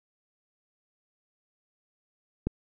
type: click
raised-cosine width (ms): 3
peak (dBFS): -14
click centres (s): 2.47
effects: none